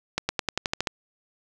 accelerating click train, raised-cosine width 0.2 ms, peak -7 dBFS, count 9, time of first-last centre 0.18-0.872 s, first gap 110 ms, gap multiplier 0.93, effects none

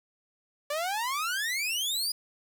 sawtooth exponential sweep, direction up, 570 to 5010 Hz, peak -25 dBFS, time 0.7-2.12 s, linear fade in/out 5 ms, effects 9-bit

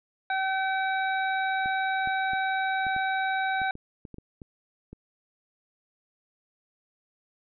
harmonic tone, 766 Hz, G5, 40 cents flat, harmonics 1 / 2 / 3 / 5, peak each -27 / -29 / -36 / -40 dBFS, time 0.3-3.71 s, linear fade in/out 2 ms
clicks, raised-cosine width 3 ms, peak -29 dBFS, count 12, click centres 1.659 / 2.074 / 2.334 / 2.867 / 2.964 / 3.617 / 3.754 / 4.052 / 4.143 / 4.184 / 4.418 / 4.93 s
effects none

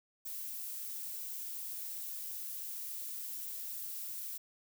violet noise, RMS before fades -42 dBFS, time 0.25-4.38 s, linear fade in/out 10 ms, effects none

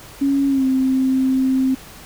sine tone with pitch glide, 277.2 to 262.4 Hz, C#4 to C4, 0 to +5 cents, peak -14 dBFS, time 0.21-1.75 s, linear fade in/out 10 ms, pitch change -95 cents, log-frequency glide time 0.48-0.65 s, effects pink hiss -40 dBFS RMS until 2.05 s

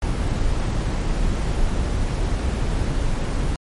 brown noise, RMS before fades -21 dBFS, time 0.02-3.56 s, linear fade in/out 2 ms, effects MP3 48 kbps

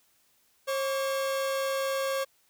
45% pulse tone pair together, 539 / 1142 Hz, C#5 / D6, -49 / -49 cents, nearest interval octave + minor second, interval 1300 cents, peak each -28 / -35 dBFS, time 0.67-2.25 s, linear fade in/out 20 ms, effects white hiss -67 dBFS RMS until 2.49 s

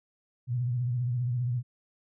sine tone with vibrato, 122.7 Hz, B2, 11 cents flat, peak -26 dBFS, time 0.47-1.63 s, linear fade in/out 50 ms, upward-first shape triangle, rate 15 Hz, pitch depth 91 cents each way, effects none

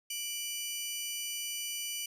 15% pulse tone pair together, 2349 / 2960 Hz, D7 / F#7, 0 / 0 cents, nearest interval major third, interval 400 cents, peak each -35 / -29 dBFS, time 0.1-2.06 s, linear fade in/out 5 ms, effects none

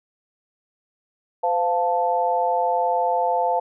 sine chord, F major, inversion second, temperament equal with one note detuned, 511 / 698.5 / 880 Hz, C5 / F5 / A5, -41 / 0 / 0 cents, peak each -24 / -22 / -22 dBFS, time 1.43-3.6 s, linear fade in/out 10 ms, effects none

